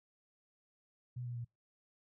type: tone with pitch steps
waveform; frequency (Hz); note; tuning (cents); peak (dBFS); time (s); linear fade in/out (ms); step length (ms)
sine; 123.47 / 121.14 / 118.85; B2 / B2 / A#2; 0 / -33 / +34; -39; 1.16-1.448; 10; 96
effects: noise-tail reverb RT60 0.2 s tail -26 dB re dry